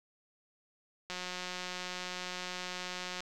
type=click train; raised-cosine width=0.2 ms; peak=-22 dBFS; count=382; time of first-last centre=1.1-3.205 s; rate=181 Hz; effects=none